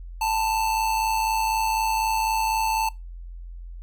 square tone with amplitude modulation, 885 Hz, A5, 10 cents sharp, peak -20 dBFS, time 0.21-2.89 s, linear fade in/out 5 ms, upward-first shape sine, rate 104 Hz, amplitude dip 50%, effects noise-tail reverb RT60 0.2 s tail -20 dB re dry + added 43 Hz sine -35 dBFS peak until 3.82 s

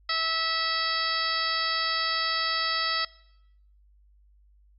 harmonic tone with a mistuned harmonic, 652 Hz, E5, 19 cents flat, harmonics 1 / 2 / 3 / 4 / 5 / 6 / 7 / 8, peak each -41 / -30 / -31 / -39 / -36 / -33 / -32 / -33 dBFS, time 0.09-3.05 s, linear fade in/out 5 ms, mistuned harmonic 8, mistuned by -25 cents, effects noise-tail reverb RT60 0.8 s tail -21 dB re dry + added 50 Hz sine -56 dBFS peak until 4.78 s

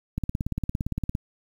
click train, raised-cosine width 5 ms, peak -14 dBFS, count 18, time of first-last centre 0.18-1.151 s, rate 17.5 Hz, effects 8-bit

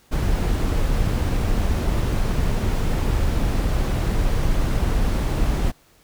brown noise, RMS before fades -20 dBFS, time 0.11-5.72 s, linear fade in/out 20 ms, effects pink hiss -56 dBFS RMS until 6.03 s

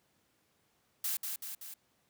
blue noise with echo, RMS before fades -34 dBFS, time 1.04-1.17 s, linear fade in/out 5 ms, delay 190 ms, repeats 3, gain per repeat -4 dB, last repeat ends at 1.74 s, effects pink hiss -73 dBFS RMS until 2.09 s + high-pass 100 Hz 12 dB/octave

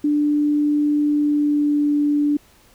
sine tone with pitch glide, 295.1 to 292.6 Hz, D4 to D4, +8 to -6 cents, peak -15 dBFS, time 0.04-2.37 s, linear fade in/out 5 ms, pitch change -14 cents, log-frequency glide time 1.07-1.93 s, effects pink hiss -53 dBFS RMS until 2.74 s

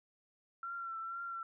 sine tone with vibrato, 1358 Hz, F6, 49 cents flat, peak -39 dBFS, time 0.63-1.43 s, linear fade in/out 2 ms, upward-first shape triangle, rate 2.1 Hz, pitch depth 38 cents each way, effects none

